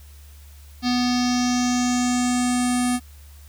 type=tone with low-pass filter sweep; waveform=square; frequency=246.9 Hz; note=B3; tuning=in tune; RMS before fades=-21 dBFS; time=0.82-3 s; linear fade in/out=50 ms; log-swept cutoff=4700 to 9800 Hz; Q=4.7; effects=added 72 Hz sine -42 dBFS peak until 3.48 s + white hiss -53 dBFS RMS until 3.48 s